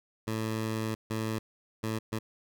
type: tone bursts at uneven times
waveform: 15% pulse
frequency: 110.5 Hz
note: A2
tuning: 8 cents sharp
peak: -24 dBFS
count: 4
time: 0.27-0.95 / 1.1-1.39 / 1.83-1.99 / 2.12-2.19 s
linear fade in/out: 10 ms
effects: none